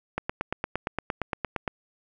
click train, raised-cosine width 0.5 ms, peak -12 dBFS, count 14, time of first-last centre 0.18-1.678 s, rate 8.68 Hz, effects none

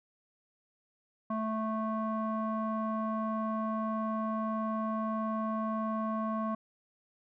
square tone with low-pass filter, 219.6 Hz, A3, 3 cents flat, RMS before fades -33 dBFS, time 1.3-6.55 s, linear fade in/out 5 ms, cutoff 1000 Hz, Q 6.3, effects none

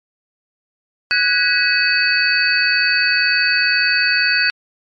sine tone cluster, 1484 / 1646 / 1948 / 2559 / 4511 Hz, F#6 / G#6 / B6 / D#7 / C#8, +5 / -16 / -24 / +48 / +29 cents, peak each -18 / -21 / -24 / -18 / -18 dBFS, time 1.11-4.5 s, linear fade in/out 0 ms, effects MP3 48 kbps

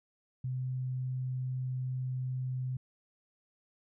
sine tone, 128.4 Hz, C3, 32 cents flat, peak -32 dBFS, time 0.44-2.77 s, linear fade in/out 5 ms, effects none

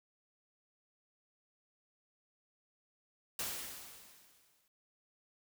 white noise with exponential decay, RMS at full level -37 dBFS, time 3.39-4.68 s, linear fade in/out 2 ms, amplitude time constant 280 ms, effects none

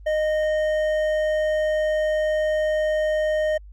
triangle tone with hard clipping, 617 Hz, D#5, 15 cents flat, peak -21 dBFS, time 0.06-3.58 s, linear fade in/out 10 ms, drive 11 dB, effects added 50 Hz sine -40 dBFS peak until 3.72 s + Opus 32 kbps

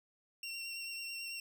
25% pulse tone with vibrato, 2736 Hz, F7, 36 cents flat, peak -37 dBFS, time 0.43-1.4 s, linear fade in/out 2 ms, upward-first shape triangle, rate 9.1 Hz, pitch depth 22 cents each way, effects none

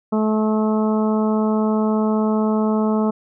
harmonic tone, 216.2 Hz, A3, 30 cents flat, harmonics 1 / 2 / 3 / 4 / 5 / 6, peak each -17 / -23 / -27 / -29 / -31 / -33 dBFS, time 0.12-3.11 s, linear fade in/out 10 ms, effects none

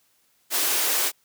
white high-pass noise, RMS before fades -23 dBFS, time 0.5-1.12 s, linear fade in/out 50 ms, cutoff 280 Hz, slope 48 dB/octave, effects white hiss -65 dBFS RMS until 1.24 s + high-pass 60 Hz 12 dB/octave

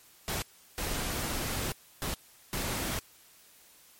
pink noise bursts at uneven times, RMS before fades -33 dBFS, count 4, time 0.28-0.42 / 0.78-1.72 / 2.02-2.14 / 2.53-2.99 s, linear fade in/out 0 ms, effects white hiss -58 dBFS RMS until 3.99 s + MP3 64 kbps

